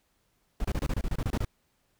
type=noise bursts; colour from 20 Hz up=brown; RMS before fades=-28 dBFS; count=12; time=0.6-1.449 s; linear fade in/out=2 ms; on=46 ms; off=27 ms; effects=pink hiss -72 dBFS RMS until 1.99 s